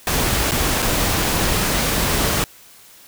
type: noise with dropouts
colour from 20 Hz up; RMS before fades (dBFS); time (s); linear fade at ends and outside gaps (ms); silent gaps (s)
pink; -19; 0.07-2.44; 1; 0.511-0.518 / 0.821-0.825
effects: white hiss -46 dBFS RMS until 3.07 s